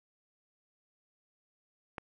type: click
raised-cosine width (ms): 0.5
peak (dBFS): -23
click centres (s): 1.982
effects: none